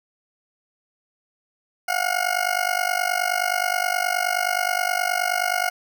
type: tone with amplitude modulation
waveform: 20% pulse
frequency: 720 Hz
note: F#5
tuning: 47 cents flat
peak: -12 dBFS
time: 1.88-5.7 s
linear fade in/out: 10 ms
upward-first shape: sine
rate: 49.5 Hz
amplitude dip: 90%
effects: none